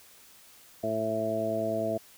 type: harmonic tone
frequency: 110 Hz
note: A2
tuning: in tune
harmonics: 1 / 2 / 3 / 4 / 5 / 6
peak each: -40 / -36 / -36 / -37 / -37 / -29 dBFS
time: 0.83-1.98 s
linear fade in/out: 10 ms
effects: white hiss -55 dBFS RMS until 2.17 s